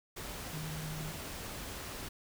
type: tone in noise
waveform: sine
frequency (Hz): 155.5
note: D#3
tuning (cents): -1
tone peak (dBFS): -40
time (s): 0.53-1.12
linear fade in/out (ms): 10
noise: pink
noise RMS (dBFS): -43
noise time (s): 0.16-2.09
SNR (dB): 0
effects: none